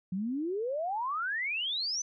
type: exponential sweep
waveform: sine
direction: up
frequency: 177.2 to 6180 Hz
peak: -30 dBFS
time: 0.12-2.02 s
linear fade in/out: 5 ms
effects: none